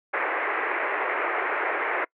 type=band-pass noise; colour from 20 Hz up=white; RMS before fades=-27 dBFS; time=0.13-2.05 s; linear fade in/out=10 ms; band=340 to 2200 Hz; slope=48 dB/octave; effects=noise-tail reverb RT60 0.1 s tail -25 dB re dry